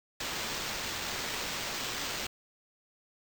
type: noise with sample-and-hold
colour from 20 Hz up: white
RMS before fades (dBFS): -36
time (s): 0.2-2.27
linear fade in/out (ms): 5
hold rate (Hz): 11025
effects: none